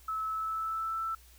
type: tone with pitch glide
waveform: sine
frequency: 1300 to 1327.3 Hz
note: E6 to E6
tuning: -24 to +12 cents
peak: -31 dBFS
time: 0.08-1.15 s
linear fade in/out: 5 ms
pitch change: +36 cents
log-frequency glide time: 0.27-1.02 s
effects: added 60 Hz sine -56 dBFS peak until 1.38 s + white hiss -60 dBFS RMS until 1.38 s